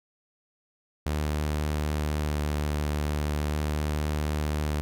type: tone with vibrato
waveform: sawtooth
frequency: 74.9 Hz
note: D2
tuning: 35 cents sharp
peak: -22 dBFS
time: 1.06-4.81 s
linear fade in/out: 0 ms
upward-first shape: square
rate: 0.41 Hz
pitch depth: 10 cents each way
effects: none